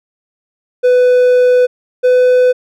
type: tone pair in turn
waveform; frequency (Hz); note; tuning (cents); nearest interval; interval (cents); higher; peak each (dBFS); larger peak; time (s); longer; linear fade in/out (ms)
triangle; 498.2 / 501.7; B4 / B4; +15 / +27; unison; 12; second; -4; neither; 0.83-1.67 / 2.03-2.53; first; 20
effects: none